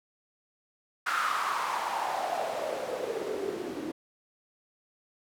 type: noise with band-pass filter sweep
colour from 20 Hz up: white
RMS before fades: -32 dBFS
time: 1.06-3.92 s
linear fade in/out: 10 ms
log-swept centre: 1400 to 300 Hz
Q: 5.4
effects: none